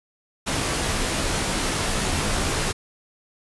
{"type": "noise with comb filter", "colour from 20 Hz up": "pink", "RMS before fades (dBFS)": -24, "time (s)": [0.46, 2.73], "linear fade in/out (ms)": 20, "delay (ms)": 17, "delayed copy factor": -0.5, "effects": ["resampled to 24000 Hz"]}